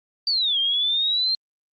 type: exponential two-way sweep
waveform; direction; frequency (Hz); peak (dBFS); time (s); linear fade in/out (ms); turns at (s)
sine; down then up; 4699 to 3170 to 4200; -19; 0.27-1.35; 2; 0.59
effects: Opus 48 kbps